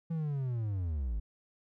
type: linear sweep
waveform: triangle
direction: down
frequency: 167.5 to 49 Hz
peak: -29 dBFS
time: 0.1-1.2 s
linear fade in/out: 10 ms
effects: none